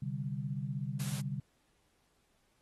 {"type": "chord", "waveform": "sine", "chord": "C suspended second", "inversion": "none", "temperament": "equal", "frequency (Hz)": [130.81, 146.83, 196], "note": ["C3", "D3", "G3"], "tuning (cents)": [0, 0, 0], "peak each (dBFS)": [-38, -38, -41], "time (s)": [0.02, 1.4], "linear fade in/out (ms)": 5}
{"type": "noise", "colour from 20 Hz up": "white", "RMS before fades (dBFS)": -44, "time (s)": [0.99, 1.21], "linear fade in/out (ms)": 10}
{"effects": ["pink hiss -74 dBFS RMS until 2.61 s", "AAC 32 kbps"]}